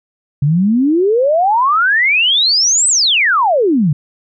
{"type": "exponential two-way sweep", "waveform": "sine", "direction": "up then down", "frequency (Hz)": [136, 8290, 136], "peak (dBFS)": -9, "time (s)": [0.42, 3.93], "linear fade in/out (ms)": 5, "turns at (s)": 2.88, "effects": []}